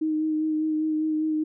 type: tone with vibrato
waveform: sine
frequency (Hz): 311.1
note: D#4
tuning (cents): 0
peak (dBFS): -22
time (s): 0.01-1.44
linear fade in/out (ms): 10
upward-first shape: sine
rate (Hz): 5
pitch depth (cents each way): 18
effects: none